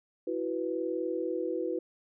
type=chord; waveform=sine; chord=E suspended second; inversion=none; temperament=equal; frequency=329.6 / 370 / 493.9 Hz; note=E4 / F#4 / B4; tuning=0 / 0 / 0 cents; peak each=-34 dBFS; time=0.27-1.79 s; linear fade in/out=5 ms; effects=none